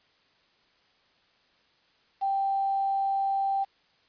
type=tone with quantisation; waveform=sine; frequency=784 Hz; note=G5; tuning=in tune; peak=-24 dBFS; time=2.21-3.65 s; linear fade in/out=20 ms; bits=8; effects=white hiss -65 dBFS RMS until 4.08 s + resampled to 11025 Hz